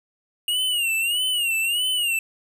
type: tone with vibrato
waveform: square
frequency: 2837 Hz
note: F7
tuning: 27 cents sharp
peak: -21 dBFS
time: 0.48-2.19 s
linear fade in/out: 2 ms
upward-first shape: sine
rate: 1.6 Hz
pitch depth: 120 cents each way
effects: none